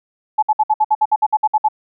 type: tone bursts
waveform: sine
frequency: 858 Hz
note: A5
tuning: 44 cents flat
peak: -10 dBFS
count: 13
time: 0.38-1.686 s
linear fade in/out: 10 ms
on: 46 ms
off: 59 ms
effects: none